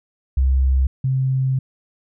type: tone pair in turn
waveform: sine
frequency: 65.9 / 131.8 Hz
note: C2 / C3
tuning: +13 / +13 cents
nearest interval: octave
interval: 1200 cents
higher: second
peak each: -13 / -16 dBFS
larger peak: first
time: 0.37-0.87 / 1.04-1.59 s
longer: second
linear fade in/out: 5 ms
effects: none